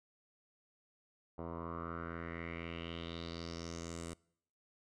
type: tone with low-pass filter sweep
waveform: 10% pulse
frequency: 84 Hz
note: E2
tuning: 33 cents sharp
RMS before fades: -44 dBFS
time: 1.38-4.14 s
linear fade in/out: 5 ms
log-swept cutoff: 840 to 8700 Hz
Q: 4.3
effects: noise-tail reverb RT60 0.7 s tail -25 dB re dry